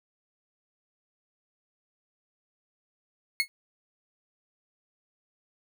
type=tone with exponential decay; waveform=30% pulse; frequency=2176 Hz; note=C#7; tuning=33 cents flat; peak=-16 dBFS; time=3.4-3.48 s; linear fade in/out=0 ms; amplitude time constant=17 ms; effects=none